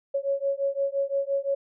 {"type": "beating tone pair", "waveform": "sine", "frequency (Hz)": [551, 556.8], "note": ["C#5", "C#5"], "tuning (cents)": [-11, 8], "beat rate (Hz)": 5.8, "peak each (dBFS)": -27, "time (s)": [0.14, 1.55], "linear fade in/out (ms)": 10, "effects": []}